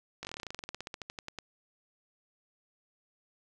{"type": "slowing click train", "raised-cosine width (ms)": 0.2, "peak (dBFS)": -22, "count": 24, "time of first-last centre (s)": [0.23, 1.387], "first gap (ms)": 19, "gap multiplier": 1.08, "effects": []}